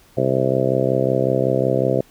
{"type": "harmonic tone", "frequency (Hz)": 65.41, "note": "C2", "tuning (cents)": 0, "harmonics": [2, 3, 4, 5, 6, 7, 8, 9, 10], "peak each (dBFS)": [-23, -27, -27, -26, -23, -26, -21, -27, -25], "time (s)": [0.17, 2.01], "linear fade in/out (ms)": 5, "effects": ["pink hiss -52 dBFS RMS until 2.1 s"]}